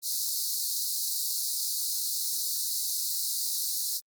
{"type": "high-pass noise", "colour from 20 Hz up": "pink", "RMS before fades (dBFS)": -30, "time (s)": [0.02, 4.01], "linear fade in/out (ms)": 50, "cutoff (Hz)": 4000, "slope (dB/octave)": 96, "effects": ["Opus 32 kbps"]}